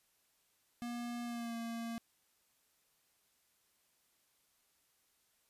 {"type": "tone with pitch glide", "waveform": "square", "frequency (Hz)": [239, 230.9], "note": ["A#3", "A#3"], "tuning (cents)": [43, -16], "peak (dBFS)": -40, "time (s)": [0.82, 1.98], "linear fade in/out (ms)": 0, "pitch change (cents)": -59, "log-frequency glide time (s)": [1.24, 1.56], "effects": ["white hiss -75 dBFS RMS until 5.49 s", "resampled to 32000 Hz"]}